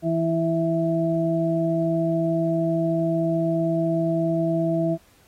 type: harmonic tone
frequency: 164.81 Hz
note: E3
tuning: in tune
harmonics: 1 / 2 / 4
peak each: -24 / -24 / -24 dBFS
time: 0.02-4.98 s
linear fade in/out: 50 ms
effects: pink hiss -58 dBFS RMS until 5.27 s + AAC 48 kbps